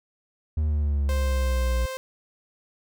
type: exponential sweep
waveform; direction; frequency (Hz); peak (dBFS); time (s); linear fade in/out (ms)
triangle; down; 77.78 to 59.1; -19; 0.57-1.86; 5
type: tone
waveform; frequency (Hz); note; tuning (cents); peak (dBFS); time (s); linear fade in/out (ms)
sawtooth; 523.3; C5; 0; -27; 1.09-1.97; 0
effects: none